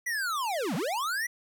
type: linear two-way sweep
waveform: square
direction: down then up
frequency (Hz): 1992 to 145.3 to 1992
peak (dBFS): -29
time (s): 0.06-1.27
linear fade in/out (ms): 10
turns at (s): 0.75
effects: none